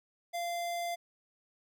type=tone; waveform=square; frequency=691 Hz; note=F5; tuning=19 cents flat; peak=-34 dBFS; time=0.33-0.96 s; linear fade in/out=20 ms; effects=none